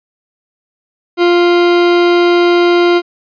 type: tone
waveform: 40% pulse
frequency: 349.2 Hz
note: F4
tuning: in tune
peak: -6 dBFS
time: 1.17-3.02 s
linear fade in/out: 50 ms
effects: resampled to 11025 Hz